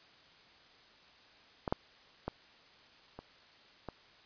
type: clicks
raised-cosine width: 1 ms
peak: -20 / -15 / -21 / -30 / -26 dBFS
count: 5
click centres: 1.678 / 1.725 / 2.28 / 3.19 / 3.887 s
effects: white hiss -60 dBFS RMS until 4.25 s + resampled to 11025 Hz